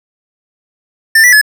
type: tone with pitch steps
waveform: square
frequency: 1790 / 1959 / 1711 Hz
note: A6 / B6 / A6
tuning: +29 / -15 / -49 cents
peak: -4 dBFS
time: 1.15-1.414 s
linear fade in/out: 5 ms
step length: 88 ms
effects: none